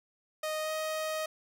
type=tone with pitch glide; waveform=sawtooth; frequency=621 to 626.8 Hz; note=D#5 to D#5; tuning=-3 to +13 cents; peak=-28 dBFS; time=0.43-1.26 s; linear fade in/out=5 ms; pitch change=+16 cents; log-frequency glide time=0.61-0.71 s; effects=none